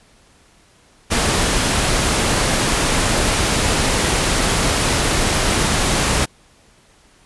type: noise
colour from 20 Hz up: pink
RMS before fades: -17 dBFS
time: 1.1-6.26 s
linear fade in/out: 20 ms
effects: pink hiss -52 dBFS RMS until 7.25 s + resampled to 24000 Hz